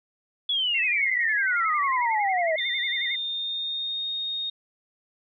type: exponential sweep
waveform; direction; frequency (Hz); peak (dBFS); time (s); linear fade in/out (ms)
sine; down; 3434 to 620; -22; 0.49-2.56; 5
type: tone with vibrato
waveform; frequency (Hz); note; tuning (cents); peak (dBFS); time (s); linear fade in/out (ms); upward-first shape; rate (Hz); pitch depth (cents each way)
sine; 2030; B6; +47; -27; 0.74-3.16; 10; sine; 11; 120
type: tone with pitch glide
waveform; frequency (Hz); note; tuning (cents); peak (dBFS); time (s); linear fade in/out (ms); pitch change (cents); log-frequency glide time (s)
sine; 3594 to 3708; A7 to A#7; +36 to -10; -27; 2.58-4.5; 5; +54; 2.78-4.08
effects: none